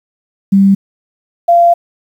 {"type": "tone pair in turn", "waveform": "sine", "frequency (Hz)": [196, 688.3], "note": ["G3", "F5"], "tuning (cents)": [0, -25], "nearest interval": "octave + minor seventh", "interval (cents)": 2175, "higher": "second", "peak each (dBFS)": -4, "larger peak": "neither", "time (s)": [[0.52, 0.75], [1.48, 1.74]], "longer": "second", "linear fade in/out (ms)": 10, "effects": ["7-bit"]}